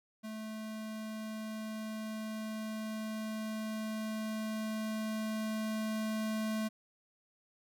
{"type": "tone with level ramp", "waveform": "square", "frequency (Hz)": 217.8, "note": "A3", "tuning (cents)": -17, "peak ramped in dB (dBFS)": [-41, -33], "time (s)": [0.23, 6.69], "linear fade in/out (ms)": 20, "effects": []}